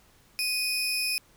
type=tone pair together; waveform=30% pulse; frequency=2489 / 5278 Hz; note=D#7 / E8; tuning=0 / +1 cents; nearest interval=octave + minor second; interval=1301 cents; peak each=-26 dBFS; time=0.39-1.18 s; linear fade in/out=0 ms; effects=pink hiss -60 dBFS RMS until 1.36 s